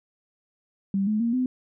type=tone with pitch steps; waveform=sine; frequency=196 / 213.7 / 233.1 / 254.2 Hz; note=G3 / G#3 / A#3 / C4; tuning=0 / +50 / 0 / -50 cents; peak=-21 dBFS; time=0.94-1.46 s; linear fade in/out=2 ms; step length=130 ms; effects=none